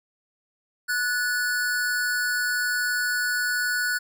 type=tone pair together; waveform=square; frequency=1472 / 1730.9 Hz; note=F#6 / A6; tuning=-9 / -29 cents; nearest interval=minor third; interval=280 cents; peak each=-24 / -33 dBFS; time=0.88-3.99 s; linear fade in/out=20 ms; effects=none